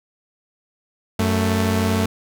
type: tone pair together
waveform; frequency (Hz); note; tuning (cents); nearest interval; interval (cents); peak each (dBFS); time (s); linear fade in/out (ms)
sawtooth; 93.07 / 221.2; F#2 / A3; +11 / +9; octave + minor third; 1498; -16; 1.19-2.06; 5
effects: none